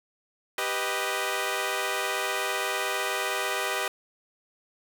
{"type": "chord", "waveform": "10% pulse", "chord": "G augmented", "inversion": "none", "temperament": "equal", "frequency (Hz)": [392, 493.9, 622.3], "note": ["G4", "B4", "D#5"], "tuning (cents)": [0, 0, 0], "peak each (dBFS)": -23, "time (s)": [0.58, 3.88], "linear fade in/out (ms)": 2, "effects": []}